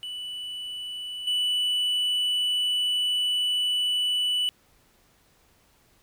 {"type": "tone with level steps", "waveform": "triangle", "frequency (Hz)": 2969, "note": "F#7", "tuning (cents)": 5, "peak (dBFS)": [-31, -21], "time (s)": [0.03, 4.49], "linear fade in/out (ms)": 0, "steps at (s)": 1.27, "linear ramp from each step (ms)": 5, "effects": ["pink hiss -62 dBFS RMS until 6.02 s"]}